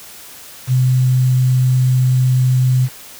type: tone with quantisation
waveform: sine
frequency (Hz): 128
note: C3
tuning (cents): -38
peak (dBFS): -10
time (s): 0.67-2.89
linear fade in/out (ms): 50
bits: 6
effects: white hiss -37 dBFS RMS until 3.19 s